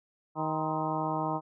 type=harmonic tone with a mistuned harmonic; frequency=157 Hz; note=D#3; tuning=16 cents sharp; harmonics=1 / 2 / 3 / 4 / 5 / 6 / 7 / 8; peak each=-36 / -35 / -41 / -37 / -35 / -35 / -37 / -41 dBFS; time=0.35-1.41 s; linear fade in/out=50 ms; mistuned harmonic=7; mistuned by=-83 cents; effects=none